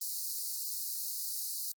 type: high-pass noise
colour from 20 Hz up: white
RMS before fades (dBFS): -37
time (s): 0.01-1.72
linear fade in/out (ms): 5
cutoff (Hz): 4100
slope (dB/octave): 96
effects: Opus 32 kbps